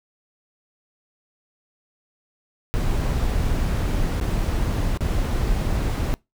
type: noise with dropouts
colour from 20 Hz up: brown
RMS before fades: -22 dBFS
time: 2.74-6.14 s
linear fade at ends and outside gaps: 0 ms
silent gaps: 4.199-4.212 / 4.974-5.007 s
effects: noise-tail reverb RT60 0.2 s tail -23 dB re dry